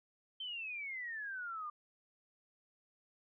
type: exponential sweep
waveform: sine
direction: down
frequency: 3136 to 1184 Hz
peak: -40 dBFS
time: 0.4-1.7 s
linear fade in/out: 5 ms
effects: none